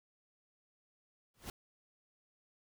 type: noise with exponential growth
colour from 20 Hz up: pink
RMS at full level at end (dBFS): -40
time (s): 1.34-1.5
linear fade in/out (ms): 2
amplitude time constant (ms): 34
effects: none